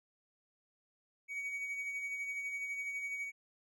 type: tone with tremolo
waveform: triangle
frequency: 2253 Hz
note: C#7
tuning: 28 cents sharp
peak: -34 dBFS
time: 1.28-3.32 s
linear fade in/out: 50 ms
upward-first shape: sine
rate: 12 Hz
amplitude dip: 40%
effects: none